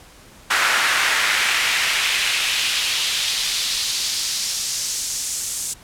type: noise with high-pass filter sweep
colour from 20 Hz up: brown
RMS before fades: -21 dBFS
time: 0.5-5.74 s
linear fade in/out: 10 ms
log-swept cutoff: 1500 to 7600 Hz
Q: 1.6
effects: pink hiss -46 dBFS RMS until 5.83 s + low-pass 12000 Hz 12 dB/octave